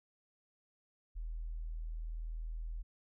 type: tone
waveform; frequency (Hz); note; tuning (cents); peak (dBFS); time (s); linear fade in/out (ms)
sine; 40.38; E1; -35; -38; 1.15-2.83; 20
effects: none